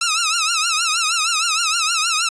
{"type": "tone with vibrato", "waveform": "10% pulse", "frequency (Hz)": 1318.5, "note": "E6", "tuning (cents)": 0, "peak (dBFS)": -8, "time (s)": [0.01, 2.29], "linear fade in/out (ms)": 5, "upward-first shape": "triangle", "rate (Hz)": 6.4, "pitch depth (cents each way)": 140, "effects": ["resampled to 22050 Hz"]}